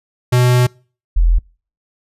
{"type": "tone pair in turn", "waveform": ["square", "sine"], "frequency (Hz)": [124.1, 42.26], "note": ["B2", "E1"], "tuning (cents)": [9, 44], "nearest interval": "octave + perfect fifth", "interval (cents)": 1865, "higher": "first", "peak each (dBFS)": [-10, -8], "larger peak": "second", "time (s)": [[0.32, 0.67], [1.16, 1.39]], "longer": "first", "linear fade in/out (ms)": 10, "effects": ["noise-tail reverb RT60 0.4 s tail -26 dB re dry", "resampled to 32000 Hz"]}